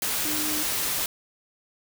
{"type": "tone in noise", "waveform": "sine", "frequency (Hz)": 304.8, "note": "D#4", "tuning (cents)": -36, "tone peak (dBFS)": -32, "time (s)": [0.25, 0.63], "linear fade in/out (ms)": 2, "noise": "white", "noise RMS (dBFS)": -27, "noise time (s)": [0.02, 1.06], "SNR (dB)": -8, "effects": []}